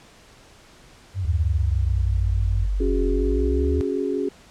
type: tone with vibrato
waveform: sine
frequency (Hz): 92.5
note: F#2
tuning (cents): 0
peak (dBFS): -22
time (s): 1.14-2.68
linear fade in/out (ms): 50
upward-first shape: sine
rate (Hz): 6.5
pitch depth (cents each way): 71
type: exponential two-way sweep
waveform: sine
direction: down then up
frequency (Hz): 77.78 to 44 to 77.78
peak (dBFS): -20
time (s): 1.25-3.81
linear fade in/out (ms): 0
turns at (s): 3.05
type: chord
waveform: sine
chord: C# suspended fourth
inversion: none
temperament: equal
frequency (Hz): 277.2 / 370 / 415.3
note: C#4 / F#4 / G#4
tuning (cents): 0 / 0 / 0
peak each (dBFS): -26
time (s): 2.8-4.29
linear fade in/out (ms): 5
effects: pink hiss -50 dBFS RMS until 4.5 s + low-pass 8000 Hz 12 dB/octave